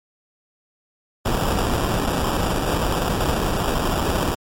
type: noise with sample-and-hold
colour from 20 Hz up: pink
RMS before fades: -21 dBFS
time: 1.25-4.35 s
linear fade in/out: 10 ms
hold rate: 2100 Hz
effects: MP3 64 kbps

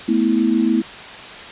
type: chord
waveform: sine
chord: A suspended second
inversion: none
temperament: equal with one note detuned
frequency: 220 / 246.9 / 325.8 Hz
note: A3 / B3 / E4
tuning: 0 / 0 / -20 cents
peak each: -18 dBFS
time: 0.08-0.82 s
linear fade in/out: 10 ms
effects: white hiss -34 dBFS RMS until 1.51 s + resampled to 8000 Hz

